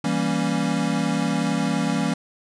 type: chord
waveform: square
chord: E diminished seventh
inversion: none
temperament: equal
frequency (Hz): 164.81 / 196 / 233.1 / 277.2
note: E3 / G3 / Bb3 / Db4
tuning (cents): 0 / 0 / 0 / 0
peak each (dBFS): -27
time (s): 0.04-2.14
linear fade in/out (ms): 5
effects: resampled to 22050 Hz